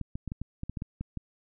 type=clicks; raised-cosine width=5 ms; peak=-22 dBFS; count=11; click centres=0.013 / 0.155 / 0.277 / 0.319 / 0.416 / 0.634 / 0.696 / 0.772 / 0.821 / 1.01 / 1.173 s; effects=none